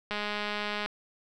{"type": "click train", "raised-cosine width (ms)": 0.3, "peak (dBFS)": -17, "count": 157, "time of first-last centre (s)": [0.11, 0.86], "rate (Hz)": 208, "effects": []}